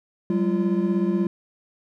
triangle tone cluster, 186.1 / 202.5 / 343.3 Hz, F#3 / G#3 / F4, +10 / -43 / -30 cents, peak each -22 dBFS, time 0.3-1.27 s, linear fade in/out 2 ms, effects none

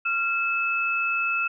sine tone pair together, 1380 / 2607 Hz, F6 / E7, -21 / -20 cents, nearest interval major seventh, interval 1101 cents, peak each -26 / -24 dBFS, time 0.05-1.48 s, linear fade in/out 10 ms, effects none

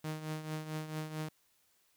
sawtooth tone with tremolo, 155.56 Hz, D#3, in tune, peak -31 dBFS, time 0.04-1.29 s, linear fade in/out 5 ms, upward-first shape triangle, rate 4.5 Hz, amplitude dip 70%, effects white hiss -72 dBFS RMS until 1.96 s

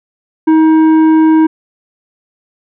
sine tone with tanh clipping, 316.9 Hz, D#4, 32 cents sharp, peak -6 dBFS, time 0.47-1.47 s, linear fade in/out 10 ms, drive 9 dB, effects none

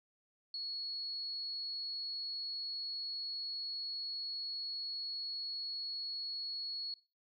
sine tone, 4355 Hz, C#8, 31 cents flat, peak -38 dBFS, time 0.54-6.94 s, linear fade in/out 2 ms, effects noise-tail reverb RT60 0.3 s tail -18 dB re dry

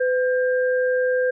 sine tone pair together, 505 / 1596.8 Hz, B4 / G6, +39 / +32 cents, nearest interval octave + minor sixth, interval 1993 cents, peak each -18 / -26 dBFS, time 0-1.31 s, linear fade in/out 10 ms, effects none

